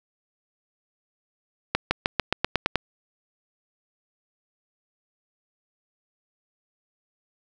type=accelerating click train; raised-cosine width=0.3 ms; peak=-4 dBFS; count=9; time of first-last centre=1.75-2.757 s; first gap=160 ms; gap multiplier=0.93; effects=none